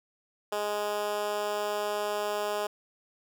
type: tone with high-pass filter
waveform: 10% pulse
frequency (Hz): 207.7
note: G#3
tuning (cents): 0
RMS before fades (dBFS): -31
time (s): 0.52-2.67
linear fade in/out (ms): 5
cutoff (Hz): 490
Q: 2
effects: none